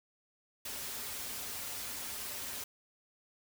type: noise with comb filter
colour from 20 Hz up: white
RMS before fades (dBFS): -41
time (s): 0.65-2.64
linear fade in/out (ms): 5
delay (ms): 6.1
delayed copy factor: -0.55
effects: none